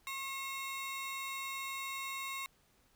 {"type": "ring-modulated tone", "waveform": "30% pulse", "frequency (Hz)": 1621, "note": "G#6", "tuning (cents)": -42, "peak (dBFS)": -33, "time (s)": [0.07, 2.46], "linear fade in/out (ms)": 0, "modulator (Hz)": 536, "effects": ["pink hiss -70 dBFS RMS until 2.95 s"]}